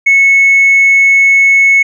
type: tone with tanh clipping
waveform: triangle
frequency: 2200 Hz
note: C#7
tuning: 14 cents flat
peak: -4 dBFS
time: 0.06-1.83 s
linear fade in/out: 10 ms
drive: 5 dB
effects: none